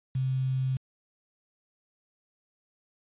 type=tone with quantisation; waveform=sine; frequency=131 Hz; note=C3; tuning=2 cents sharp; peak=-25 dBFS; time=0.15-0.77 s; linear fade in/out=5 ms; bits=8; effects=resampled to 8000 Hz